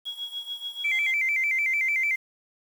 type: tone with tremolo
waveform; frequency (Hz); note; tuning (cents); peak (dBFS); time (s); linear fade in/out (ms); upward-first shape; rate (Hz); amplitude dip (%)
sine; 3322; G#7; 0; -28; 0.05-1.12; 20; triangle; 6.9; 90
type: tone with vibrato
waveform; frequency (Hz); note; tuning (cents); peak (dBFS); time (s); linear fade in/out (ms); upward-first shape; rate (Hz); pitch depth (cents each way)
sine; 2200; C#7; -14; -21; 0.84-2.16; 10; square; 6.7; 95
effects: tanh soft clip ceiling -17 dBFS + 8-bit